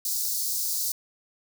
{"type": "high-pass noise", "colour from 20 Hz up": "white", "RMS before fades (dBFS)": -28, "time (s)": [0.05, 0.92], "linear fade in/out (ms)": 2, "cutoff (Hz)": 4300, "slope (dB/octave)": 48, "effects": []}